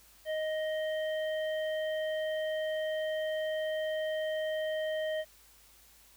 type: harmonic tone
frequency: 624 Hz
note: D#5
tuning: 5 cents sharp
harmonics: 1 / 3 / 5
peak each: -31 / -41 / -45 dBFS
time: 0.25-5.25 s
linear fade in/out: 50 ms
effects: added 54 Hz sine -66 dBFS peak until 6.16 s + white hiss -60 dBFS RMS until 6.16 s